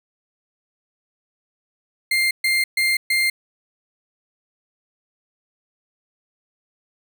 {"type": "tone bursts", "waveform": "35% pulse", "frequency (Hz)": 2104, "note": "C7", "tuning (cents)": 9, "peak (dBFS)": -15, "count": 4, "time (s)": [2.11, 3.3], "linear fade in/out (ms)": 5, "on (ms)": 200, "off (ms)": 130, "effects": []}